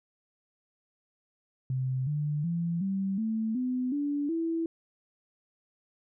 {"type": "tone with pitch steps", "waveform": "sine", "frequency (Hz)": [130, 148.47, 169.57, 193.66, 221.2, 252.6, 288.5, 329.5], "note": ["C3", "D3", "E3", "G3", "A3", "B3", "D4", "E4"], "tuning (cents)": [-11, 19, 49, -21, 9, 39, -31, -1], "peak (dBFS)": -27, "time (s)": [1.7, 4.66], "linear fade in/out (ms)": 2, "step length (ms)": 370, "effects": []}